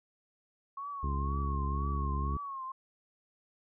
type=tone with vibrato; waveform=sine; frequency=1094 Hz; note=C#6; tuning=23 cents flat; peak=-37 dBFS; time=0.77-2.72 s; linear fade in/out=5 ms; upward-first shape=triangle; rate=2 Hz; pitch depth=95 cents each way
type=harmonic tone; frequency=69.6 Hz; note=C#2; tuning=8 cents sharp; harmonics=1 / 2 / 3 / 4 / 5 / 6; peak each=-31 / -38 / -43 / -46 / -48 / -49 dBFS; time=1.03-2.37 s; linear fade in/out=5 ms
effects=none